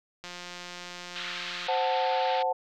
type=click train; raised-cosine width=0.2 ms; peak=-23 dBFS; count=254; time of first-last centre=0.24-1.669 s; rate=177 Hz
type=band-pass noise; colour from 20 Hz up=white; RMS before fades=-37 dBFS; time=1.15-2.43 s; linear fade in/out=10 ms; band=1200 to 4200 Hz; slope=48 dB/octave
type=chord; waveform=sine; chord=F# diminished; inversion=second; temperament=equal; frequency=523.3 / 740 / 880 Hz; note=C5 / F#5 / A5; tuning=0 / 0 / 0 cents; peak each=-29 / -28 / -29 dBFS; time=1.68-2.53 s; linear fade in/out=10 ms
effects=none